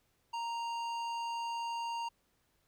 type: tone with hard clipping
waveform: sine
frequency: 931 Hz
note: A#5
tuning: 2 cents flat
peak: -37 dBFS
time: 0.33-2.09 s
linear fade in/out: 10 ms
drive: 12 dB
effects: pink hiss -75 dBFS RMS until 2.67 s